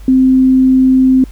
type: tone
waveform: sine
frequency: 260.4 Hz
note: C4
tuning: 8 cents flat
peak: -5 dBFS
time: 0.08-1.24 s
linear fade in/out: 2 ms
effects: added 50 Hz sine -28 dBFS peak until 1.31 s + pink hiss -45 dBFS RMS until 1.31 s